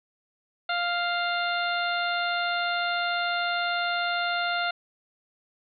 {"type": "harmonic tone with a mistuned harmonic", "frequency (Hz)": 698.5, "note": "F5", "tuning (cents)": 0, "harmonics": [1, 2, 3, 4, 5, 6], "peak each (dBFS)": [-29, -28, -35, -36, -35, -38], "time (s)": [0.69, 4.71], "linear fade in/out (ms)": 5, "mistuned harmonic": 5, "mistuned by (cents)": 44, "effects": []}